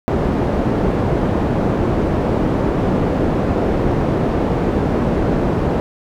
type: low-pass noise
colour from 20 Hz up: white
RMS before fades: -17 dBFS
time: 0.08-5.8 s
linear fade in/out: 0 ms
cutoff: 430 Hz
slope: 12 dB/octave
effects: none